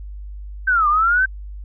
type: linear two-way sweep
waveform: sine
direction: down then up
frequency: 1568 to 1171 to 1568 Hz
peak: -13 dBFS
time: 0.67-1.26 s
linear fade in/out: 10 ms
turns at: 0.88 s
effects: added 50 Hz sine -30 dBFS peak until 1.64 s